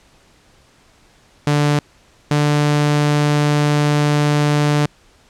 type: tone pair in turn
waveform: sawtooth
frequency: 146.83 / 147.6 Hz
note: D3 / D3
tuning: 0 / +9 cents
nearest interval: unison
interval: 9 cents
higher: second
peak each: -9 dBFS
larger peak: neither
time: 1.47-1.79 / 2.31-4.86 s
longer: second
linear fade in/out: 2 ms
effects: pink hiss -52 dBFS RMS until 5.29 s + low-pass 8000 Hz 12 dB/octave